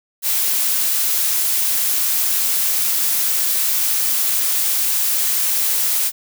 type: noise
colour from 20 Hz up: blue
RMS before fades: -18 dBFS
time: 0.22-6.12 s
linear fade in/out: 50 ms
effects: none